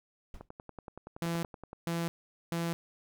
brown noise with exponential decay, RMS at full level -40 dBFS, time 0.34-0.49 s, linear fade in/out 2 ms, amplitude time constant 32 ms
click train, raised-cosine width 1 ms, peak -30 dBFS, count 15, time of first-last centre 0.41-1.731 s, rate 10.6 Hz
sawtooth tone bursts, 168.4 Hz, E3, 37 cents sharp, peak -27 dBFS, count 3, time 1.22-2.73 s, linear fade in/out 0 ms, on 210 ms, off 440 ms
effects none

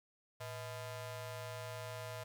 sawtooth ring-modulated tone, 374.9 Hz, F#4, 23 cents sharp, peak -36 dBFS, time 0.4-2.24 s, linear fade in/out 10 ms, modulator 263 Hz, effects 12-bit

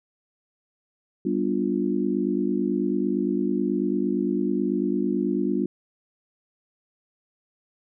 sine chord, G dominant seventh, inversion none, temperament just, 196 / 245 / 294 / 352.8 Hz, G3 / B3 / D4 / F4, 0 / -14 / +2 / +18 cents, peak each -27 dBFS, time 1.25-5.66 s, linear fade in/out 5 ms, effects none

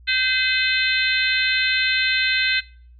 harmonic tone with a mistuned harmonic, 512 Hz, C5, 38 cents flat, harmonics 3 / 4 / 5 / 6 / 7 / 8, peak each -23 / -23 / -24 / -29 / -26 / -25 dBFS, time 0.07-2.61 s, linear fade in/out 20 ms, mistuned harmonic 3, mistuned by +17 cents, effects noise-tail reverb RT60 0.5 s tail -22 dB re dry + added 60 Hz sine -44 dBFS peak until 2.99 s

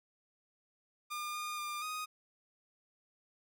sawtooth tone with pitch steps, 1206 / 1216 / 1199 / 1246 Hz, D6 / D#6 / D6 / D#6, +46 / -40 / +36 / +2 cents, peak -34 dBFS, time 1.1-2.06 s, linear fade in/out 20 ms, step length 240 ms, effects none

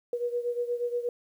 sine beating tone pair, 480 / 488.4 Hz, B4 / B4, -49 / -19 cents, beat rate 8.4 Hz, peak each -29 / -33 dBFS, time 0.13-1.09 s, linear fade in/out 2 ms, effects 10-bit

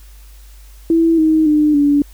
sine tone with pitch steps, 329.6 / 315.1 / 301.2 / 287.9 Hz, E4 / D#4 / D4 / D4, 0 / +22 / +44 / -34 cents, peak -9 dBFS, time 0.9-2.02 s, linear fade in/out 2 ms, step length 280 ms, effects added 50 Hz sine -37 dBFS peak until 2.13 s + white hiss -49 dBFS RMS until 2.13 s

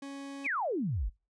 40% pulse tone, 277.2 Hz, C#4, in tune, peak -39 dBFS, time 0.02-0.47 s, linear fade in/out 5 ms
sine exponential sweep, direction down, 2694 to 40.2 Hz, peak -29 dBFS, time 0.44-1.1 s, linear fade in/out 20 ms
effects noise-tail reverb RT60 0.3 s tail -25 dB re dry + resampled to 22050 Hz

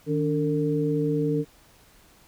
sine tone cluster, 155.3 / 289.4 / 452.7 Hz, D#3 / D4 / A4, -3 / -25 / +49 cents, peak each -26 dBFS, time 0.06-1.45 s, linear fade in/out 50 ms, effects pink hiss -56 dBFS RMS until 2.27 s

